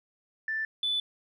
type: tone pair in turn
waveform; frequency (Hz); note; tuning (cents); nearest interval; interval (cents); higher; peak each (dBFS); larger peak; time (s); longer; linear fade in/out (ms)
sine; 1767 / 3486; A6 / A7; +7 / -17; octave; 1176; second; -28 / -25; second; 0.48-0.65 / 0.83-1; neither; 2
effects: tanh soft clip ceiling -21 dBFS